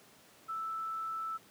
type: tone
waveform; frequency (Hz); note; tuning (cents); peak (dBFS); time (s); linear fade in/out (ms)
sine; 1318.5; E6; 0; -35; 0.48-1.38; 20
effects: pink hiss -60 dBFS RMS until 1.5 s + high-pass 150 Hz 12 dB/octave